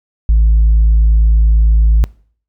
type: tone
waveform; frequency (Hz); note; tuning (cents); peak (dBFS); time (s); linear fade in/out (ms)
sine; 54.4; A1; -19; -4; 0.29-2.04; 0
effects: noise-tail reverb RT60 0.5 s tail -25 dB re dry + tanh soft clip ceiling -4 dBFS